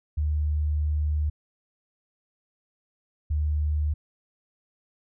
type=tone pair in turn; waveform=sine; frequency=75.3 / 75.3 Hz; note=D2 / D2; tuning=+44 / +44 cents; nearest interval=unison; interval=0 cents; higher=neither; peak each=-22 / -22 dBFS; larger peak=neither; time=0.17-1.3 / 3.3-3.94 s; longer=first; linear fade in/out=10 ms; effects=none